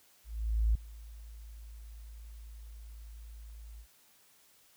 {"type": "tone with ADSR envelope", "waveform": "sine", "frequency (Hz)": 55, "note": "A1", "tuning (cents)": 0, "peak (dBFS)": -23, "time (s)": [0.24, 3.87], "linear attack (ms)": 510, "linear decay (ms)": 4, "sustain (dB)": -22, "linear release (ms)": 73, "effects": ["white hiss -64 dBFS RMS until 4.76 s"]}